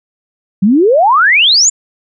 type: exponential sweep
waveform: sine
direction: up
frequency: 181.5 to 7410 Hz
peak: -5 dBFS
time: 0.62-1.7 s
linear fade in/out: 10 ms
effects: none